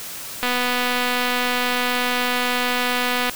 click train, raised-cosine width 0.3 ms, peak -6 dBFS, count 709, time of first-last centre 0.43-3.296 s, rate 247 Hz, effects white hiss -33 dBFS RMS until 3.35 s

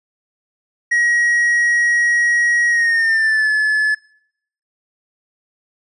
triangle tone with pitch glide, 1900 to 1722.3 Hz, A#6 to A6, +33 to -37 cents, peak -11 dBFS, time 0.91-3.95 s, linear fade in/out 10 ms, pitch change -170 cents, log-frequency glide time 2.68-3.5 s, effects noise-tail reverb RT60 0.7 s tail -23 dB re dry + resampled to 24000 Hz

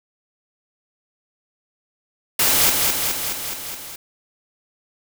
white noise with echo, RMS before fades -17 dBFS, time 2.39-2.7 s, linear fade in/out 5 ms, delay 210 ms, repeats 6, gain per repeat -3 dB, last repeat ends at 3.96 s, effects none

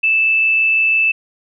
sine tone with amplitude modulation, 2637 Hz, E7, in tune, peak -10 dBFS, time 0.03-1.12 s, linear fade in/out 10 ms, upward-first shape sine, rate 126 Hz, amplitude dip 25%, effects none

